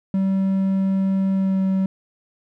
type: tone with pitch glide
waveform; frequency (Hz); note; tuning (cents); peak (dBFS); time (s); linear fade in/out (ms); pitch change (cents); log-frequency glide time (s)
triangle; 192.5 to 190.84; G3 to G3; -31 to -46; -15; 0.14-1.86; 2; -15; 1.33-1.61
effects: none